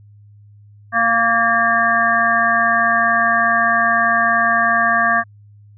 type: harmonic tone with a mistuned harmonic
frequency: 231.2 Hz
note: A#3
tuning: 14 cents flat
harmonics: 1 / 3 / 5 / 7 / 8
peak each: -27 / -19 / -17 / -17 / -20 dBFS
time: 0.92-5.24 s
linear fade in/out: 50 ms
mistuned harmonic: 8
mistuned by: -39 cents
effects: added 103 Hz sine -42 dBFS peak until 5.77 s